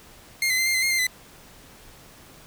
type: tone with pitch steps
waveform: sawtooth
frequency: 2123 / 2036 / 2077 / 2109 / 2056 / 2132 / 2092 / 2013 Hz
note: C7 / C7 / C7 / C7 / C7 / C7 / C7 / B6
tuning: +25 / -48 / -13 / +13 / -31 / +32 / -1 / +33 cents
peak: -17 dBFS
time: 0.42-1.068 s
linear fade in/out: 2 ms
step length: 81 ms
effects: pink hiss -49 dBFS RMS until 2.46 s